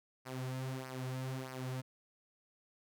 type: tone with flanger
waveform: sawtooth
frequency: 130 Hz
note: C3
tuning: 11 cents flat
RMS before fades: -41 dBFS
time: 0.25-1.82 s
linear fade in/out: 20 ms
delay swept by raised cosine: 0.27 to 5.07 ms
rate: 1.6 Hz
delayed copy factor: -0.7
effects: none